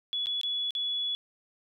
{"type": "tone with dropouts", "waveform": "sine", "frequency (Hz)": 3400, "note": "G#7", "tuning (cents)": 40, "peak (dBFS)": -28, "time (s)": [0.13, 1.15], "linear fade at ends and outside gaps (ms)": 0, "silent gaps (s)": [[0.259, 0.269], [0.413, 0.433], [0.707, 0.751]], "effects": []}